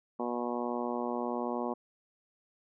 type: harmonic tone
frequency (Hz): 121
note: B2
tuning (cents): -35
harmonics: 2 / 3 / 4 / 5 / 6 / 7 / 8 / 9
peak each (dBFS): -36 / -38 / -39 / -40 / -41 / -41 / -42 / -43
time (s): 0.19-1.74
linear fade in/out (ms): 10
effects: none